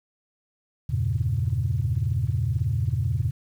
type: chord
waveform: sine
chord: E diminished seventh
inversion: none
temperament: equal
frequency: 82.41 / 98 / 116.54 / 138.59 Hz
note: E2 / G2 / Bb2 / Db3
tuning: 0 / 0 / 0 / 0 cents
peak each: -28 / -27 / -25 / -28 dBFS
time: 0.89-3.31 s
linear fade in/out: 10 ms
effects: tanh soft clip ceiling -13 dBFS + 9-bit